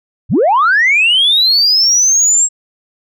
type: linear sweep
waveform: sine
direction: up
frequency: 63.3 to 7630 Hz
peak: -6 dBFS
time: 0.29-2.49 s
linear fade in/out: 50 ms
effects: tanh soft clip ceiling -4 dBFS

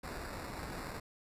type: noise with sample-and-hold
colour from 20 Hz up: pink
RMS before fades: -43 dBFS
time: 0.03-1 s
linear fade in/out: 10 ms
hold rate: 3150 Hz
effects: resampled to 32000 Hz

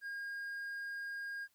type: tone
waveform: triangle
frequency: 1622 Hz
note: G#6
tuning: 41 cents flat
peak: -38 dBFS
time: 0.01-1.48 s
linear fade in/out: 50 ms
effects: white hiss -75 dBFS RMS until 1.54 s

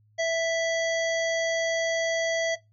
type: harmonic tone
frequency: 659.3 Hz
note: E5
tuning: in tune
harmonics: 1 / 3 / 5 / 7 / 9 / 10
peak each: -24 / -30 / -37 / -40 / -38 / -44 dBFS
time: 0.18-2.56 s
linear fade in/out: 20 ms
effects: noise-tail reverb RT60 0.2 s tail -20 dB re dry + added 106 Hz sine -59 dBFS peak until 2.72 s

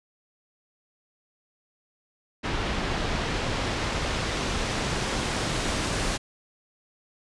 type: noise with low-pass filter sweep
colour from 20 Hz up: pink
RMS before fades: -28 dBFS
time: 2.43-6.18 s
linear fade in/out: 20 ms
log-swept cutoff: 3600 to 8700 Hz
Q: 0.72
effects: resampled to 24000 Hz

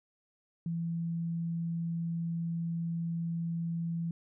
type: tone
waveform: sine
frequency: 167.5 Hz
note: E3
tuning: 28 cents sharp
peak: -31 dBFS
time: 0.66-4.11 s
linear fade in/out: 2 ms
effects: none

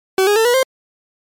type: tone with pitch steps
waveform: 40% pulse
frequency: 380.3 / 412.3 / 447.1 / 484.7 / 525.5 Hz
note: F#4 / G#4 / A4 / B4 / C5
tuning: +48 / -13 / +28 / -32 / +7 cents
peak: -10 dBFS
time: 0.18-0.63 s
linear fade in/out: 2 ms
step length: 90 ms
effects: MP3 64 kbps

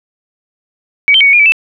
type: tone with pitch steps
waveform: sine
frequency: 2265 / 3120 / 2245 / 2224 / 2421 / 2301 / 2640 Hz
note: C#7 / G7 / C#7 / C#7 / D#7 / D7 / E7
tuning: +37 / -9 / +21 / +5 / -48 / -36 / +2 cents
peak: -4 dBFS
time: 1.08-1.521 s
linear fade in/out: 0 ms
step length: 63 ms
effects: none

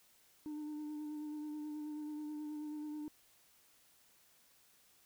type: tone with vibrato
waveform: sine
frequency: 301.1 Hz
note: D4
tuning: 43 cents sharp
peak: -38 dBFS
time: 0.46-3.08 s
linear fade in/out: 0 ms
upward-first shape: sine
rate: 9.3 Hz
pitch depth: 21 cents each way
effects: tanh soft clip ceiling -40 dBFS + white hiss -68 dBFS RMS until 5.05 s

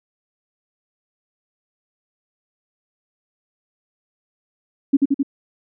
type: tone with echo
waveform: sine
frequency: 277.2 Hz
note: C#4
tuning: in tune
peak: -9 dBFS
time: 4.93-4.97 s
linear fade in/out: 10 ms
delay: 87 ms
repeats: 3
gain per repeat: -2 dB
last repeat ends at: 5.231 s
effects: none

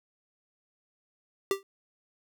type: tone with exponential decay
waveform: square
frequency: 392 Hz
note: G4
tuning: in tune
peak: -21 dBFS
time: 1.51-1.63 s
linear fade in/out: 1 ms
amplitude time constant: 25 ms
effects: none

